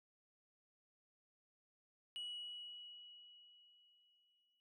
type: tone with exponential decay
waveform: sine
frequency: 2924 Hz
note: F#7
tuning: 21 cents flat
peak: -40 dBFS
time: 2.16-4.6 s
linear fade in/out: 0 ms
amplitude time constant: 530 ms
effects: tanh soft clip ceiling -42 dBFS